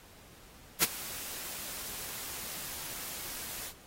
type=noise with ADSR envelope; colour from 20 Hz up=white; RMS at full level=-22 dBFS; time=0.8-3.74 s; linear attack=33 ms; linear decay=23 ms; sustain=-19 dB; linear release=72 ms; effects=pink hiss -56 dBFS RMS until 3.86 s + AAC 48 kbps